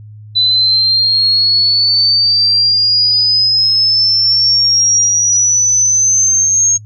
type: exponential sweep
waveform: sine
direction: up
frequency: 3993 to 6530 Hz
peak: -8 dBFS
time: 0.35-6.78 s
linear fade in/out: 20 ms
effects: noise-tail reverb RT60 0.1 s tail -24 dB re dry + added 106 Hz sine -31 dBFS peak until 6.85 s